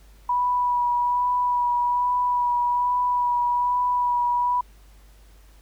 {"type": "tone with vibrato", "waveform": "sine", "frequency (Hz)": 978, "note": "B5", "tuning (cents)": -17, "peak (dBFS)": -19, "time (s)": [0.29, 4.61], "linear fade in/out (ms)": 5, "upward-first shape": "sine", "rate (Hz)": 1.2, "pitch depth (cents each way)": 16, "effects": ["added 50 Hz sine -48 dBFS peak until 5.61 s", "pink hiss -58 dBFS RMS until 5.61 s"]}